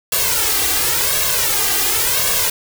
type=noise with flanger; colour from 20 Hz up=white; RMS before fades=-17 dBFS; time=0.12-2.5 s; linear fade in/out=5 ms; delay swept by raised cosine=1.8 to 2.57 ms; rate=0.93 Hz; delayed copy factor=+1; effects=none